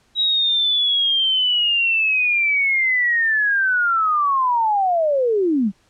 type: linear sweep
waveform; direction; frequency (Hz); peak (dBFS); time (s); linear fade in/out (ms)
sine; down; 3856 to 181.4; -15; 0.15-5.72; 50
effects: pink hiss -59 dBFS RMS until 5.89 s + low-pass 8000 Hz 12 dB/octave